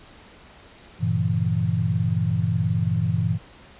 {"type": "chord", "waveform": "sine", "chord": "G diminished seventh", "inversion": "none", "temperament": "equal with one note detuned", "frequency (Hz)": [98, 116.54, 139.31, 164.81], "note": ["G2", "Bb2", "Db3", "Fb3"], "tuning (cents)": [0, 0, 9, 0], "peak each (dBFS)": [-25, -24, -30, -24], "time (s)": [0.99, 3.39], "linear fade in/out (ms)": 50, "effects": ["pink hiss -48 dBFS RMS until 3.79 s", "resampled to 8000 Hz"]}